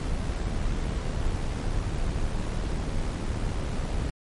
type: noise with amplitude modulation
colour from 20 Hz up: brown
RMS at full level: -26 dBFS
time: 0-4.1 s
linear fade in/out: 0 ms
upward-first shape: sine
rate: 75.1 Hz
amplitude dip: 40%
effects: MP3 48 kbps